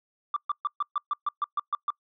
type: tone bursts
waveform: sine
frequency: 1174.7 Hz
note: D6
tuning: in tune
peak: -22 dBFS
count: 11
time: 0.34-1.904 s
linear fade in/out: 2 ms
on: 24 ms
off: 130 ms
effects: noise-tail reverb RT60 0.1 s tail -26 dB re dry + tanh soft clip ceiling -21 dBFS